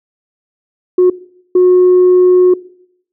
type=tone bursts at uneven times; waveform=sine; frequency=363.6 Hz; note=F#4; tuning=30 cents flat; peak=-3 dBFS; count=2; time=0.98-1.1 / 1.55-2.54 s; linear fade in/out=5 ms; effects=noise-tail reverb RT60 0.7 s tail -20 dB re dry + tanh soft clip ceiling -2 dBFS